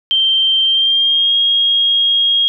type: tone with pitch glide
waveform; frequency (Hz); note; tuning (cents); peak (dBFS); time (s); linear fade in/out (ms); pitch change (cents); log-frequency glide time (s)
sine; 3139 to 3265; G7 to G#7; +2 to -30; -10; 0.11-2.48; 0; +68; 0.64-1.35
effects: none